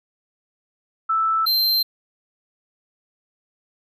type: tone pair in turn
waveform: sine / square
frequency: 1318.5 / 4133 Hz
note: E6 / C8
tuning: 0 / -22 cents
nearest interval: octave + minor sixth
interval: 1978 cents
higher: second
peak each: -17 dBFS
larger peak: neither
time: 1.09-1.46 / 1.46-1.83 s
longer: neither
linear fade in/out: 10 ms
effects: none